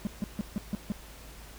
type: tone bursts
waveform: triangle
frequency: 205.8 Hz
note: G#3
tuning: 16 cents flat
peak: -25 dBFS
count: 6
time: 0.05-0.92 s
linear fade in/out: 0 ms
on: 20 ms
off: 150 ms
effects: added 53 Hz sine -48 dBFS peak until 1.58 s + pink hiss -50 dBFS RMS until 1.58 s